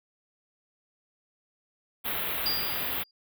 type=band-stop noise; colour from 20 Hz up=white; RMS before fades=-31 dBFS; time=2.04-3.04 s; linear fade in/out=20 ms; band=3700 to 12000 Hz; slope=48 dB/octave
type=tone with exponential decay; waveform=sine; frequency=4807 Hz; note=D8; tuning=39 cents sharp; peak=-24 dBFS; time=2.46-3.11 s; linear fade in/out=2 ms; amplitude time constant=140 ms
effects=none